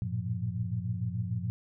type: tone cluster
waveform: sine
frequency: 95.1 / 112 / 118.8 / 176.1 Hz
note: F#2 / A2 / A#2 / F3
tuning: +48 / +31 / +33 / +15 cents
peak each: -37 / -34 / -35 / -37 dBFS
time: 0.02-1.5 s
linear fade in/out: 0 ms
effects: none